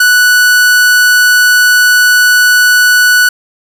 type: tone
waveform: 45% pulse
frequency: 1480 Hz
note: F#6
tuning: in tune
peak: -4 dBFS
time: 0-3.29 s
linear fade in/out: 5 ms
effects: none